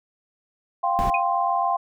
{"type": "chord", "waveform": "sine", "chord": "F suspended second", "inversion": "none", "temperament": "just", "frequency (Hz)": [698.5, 785.8, 1047.7], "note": ["F5", "G5", "C6"], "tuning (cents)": [0, 4, 2], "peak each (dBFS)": -24, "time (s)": [0.83, 1.77], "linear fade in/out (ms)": 10}
{"type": "noise", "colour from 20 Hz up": "brown", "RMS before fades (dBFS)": -27, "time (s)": [0.99, 1.1], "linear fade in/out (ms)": 0}
{"type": "tone with exponential decay", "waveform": "sine", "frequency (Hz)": 2489, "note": "D#7", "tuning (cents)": 0, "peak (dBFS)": -18, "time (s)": [1.14, 1.23], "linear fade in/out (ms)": 5, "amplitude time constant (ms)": 18}
{"effects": []}